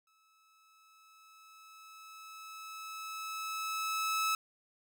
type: tone with exponential growth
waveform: sawtooth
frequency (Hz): 1300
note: E6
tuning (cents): -24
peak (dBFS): -25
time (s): 0.07-4.35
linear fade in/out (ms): 2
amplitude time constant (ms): 930
effects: none